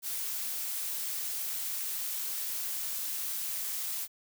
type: noise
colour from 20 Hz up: blue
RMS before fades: -35 dBFS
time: 0.02-4.08 s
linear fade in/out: 50 ms
effects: none